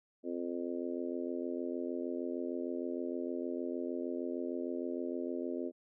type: harmonic tone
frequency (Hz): 86.5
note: F2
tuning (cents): -16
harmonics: 3 / 4 / 5 / 6 / 7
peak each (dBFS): -39 / -39 / -43 / -46 / -45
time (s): 0.23-5.72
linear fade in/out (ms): 50
effects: none